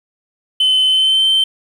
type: tone with pitch glide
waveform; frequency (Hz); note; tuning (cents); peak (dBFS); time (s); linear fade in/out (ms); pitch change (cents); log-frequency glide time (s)
sine; 3048 to 3105; G7 to G7; -49 to -17; -8; 0.6-1.44; 5; +32; 0.87-1.26
effects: tanh soft clip ceiling -8 dBFS + 7-bit